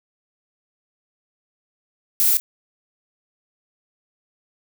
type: noise with echo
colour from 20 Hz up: violet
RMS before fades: -17 dBFS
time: 2.2-2.37 s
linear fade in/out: 0 ms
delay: 30 ms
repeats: 1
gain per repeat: -15 dB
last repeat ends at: 2.4 s
effects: none